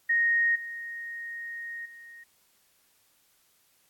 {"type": "tone with level steps", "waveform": "sine", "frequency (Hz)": 1864, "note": "A#6", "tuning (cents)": -1, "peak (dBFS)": [-21, -35, -45], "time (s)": [0.09, 2.24], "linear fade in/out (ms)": 10, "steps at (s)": [0.55, 1.85], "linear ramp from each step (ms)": 10, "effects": ["white hiss -66 dBFS RMS until 3.89 s", "AAC 64 kbps"]}